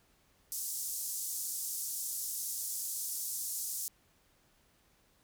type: band-pass noise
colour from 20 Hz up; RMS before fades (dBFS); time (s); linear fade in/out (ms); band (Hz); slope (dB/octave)
white; -38; 0.52-3.88; 0; 5800 to 14000; 24
effects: pink hiss -69 dBFS RMS until 5.23 s